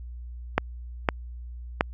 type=clicks; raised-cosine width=0.5 ms; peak=-4 dBFS; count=3; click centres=0.58 / 1.088 / 1.809 s; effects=added 60 Hz sine -36 dBFS peak until 1.93 s